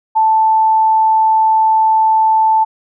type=tone; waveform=sine; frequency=880 Hz; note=A5; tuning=in tune; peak=-8 dBFS; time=0.15-2.65 s; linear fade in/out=20 ms; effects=none